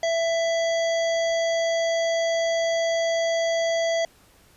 harmonic tone, 664 Hz, E5, 12 cents sharp, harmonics 1 / 3 / 5 / 7 / 9 / 10, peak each -21 / -31 / -35 / -38 / -40 / -41 dBFS, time 0.03-4.05 s, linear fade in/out 2 ms, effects pink hiss -56 dBFS RMS until 4.56 s + resampled to 32000 Hz

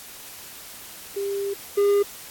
sine / triangle tone pair in turn, 398.5 / 404.8 Hz, G4 / G#4, +28 / -44 cents, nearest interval unison, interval 28 cents, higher second, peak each -24 / -14 dBFS, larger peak second, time 1.16-1.54 / 1.77-2.03 s, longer first, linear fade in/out 10 ms, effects white hiss -41 dBFS RMS until 2.3 s + AAC 64 kbps

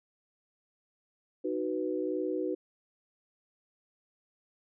sine chord, B major, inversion first, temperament just, 308.7 / 370.4 / 493.9 Hz, D#4 / F#4 / B4, -14 / +2 / 0 cents, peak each -34 / -33 / -35 dBFS, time 1.44-2.55 s, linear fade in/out 10 ms, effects none

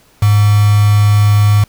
sine tone with quantisation, 103.83 Hz, G#2, in tune, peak -6 dBFS, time 0.22-1.64 s, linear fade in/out 5 ms, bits 3, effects pink hiss -49 dBFS RMS until 1.68 s

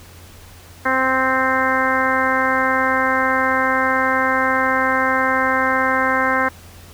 harmonic tone, 261.6 Hz, C4, in tune, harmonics 1 / 2 / 3 / 4 / 5 / 6 / 7 / 8, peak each -25 / -23 / -25 / -21 / -24 / -21 / -24 / -27 dBFS, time 0.85-6.49 s, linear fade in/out 10 ms, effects added 87 Hz sine -42 dBFS peak until 6.93 s + pink hiss -44 dBFS RMS until 6.93 s

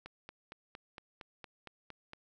click train, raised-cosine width 0.3 ms, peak -30 dBFS, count 10, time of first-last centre 0.06-2.134 s, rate 4.34 Hz, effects none

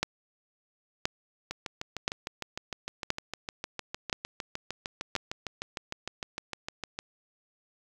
two click trains, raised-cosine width 0.2 ms, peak -17 / -9 dBFS, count 37 / 6, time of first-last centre 1.51-6.989 / 0.03-5.153 s, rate 6.57 / 0.976 Hz, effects 8-bit

